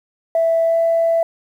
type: tone with pitch glide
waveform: sine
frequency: 660 to 664.2 Hz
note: E5 to E5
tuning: +2 to +13 cents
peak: -12 dBFS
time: 0.35-1.23 s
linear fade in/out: 2 ms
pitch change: +11 cents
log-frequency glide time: 0.64-0.77 s
effects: tanh soft clip ceiling -8 dBFS + 8-bit